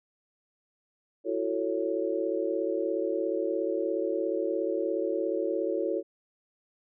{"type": "chord", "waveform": "sine", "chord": "F# minor seventh", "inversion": "third", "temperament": "just", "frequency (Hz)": [333, 370, 444, 555], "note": ["E4", "F#4", "A4", "C#5"], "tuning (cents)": [18, 0, 16, 2], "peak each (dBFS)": -32, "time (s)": [1.24, 6.03], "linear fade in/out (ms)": 50, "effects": []}